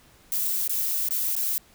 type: noise with dropouts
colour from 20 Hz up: violet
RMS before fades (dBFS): -26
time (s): 0.32-1.58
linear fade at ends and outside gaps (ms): 1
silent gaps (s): 0.678-0.694 / 1.087-1.108 / 1.354-1.364
effects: pink hiss -56 dBFS RMS until 1.74 s